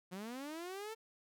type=linear sweep; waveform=sawtooth; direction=up; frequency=174.61 to 452.6 Hz; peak=-39 dBFS; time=0.11-0.95 s; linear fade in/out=20 ms; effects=none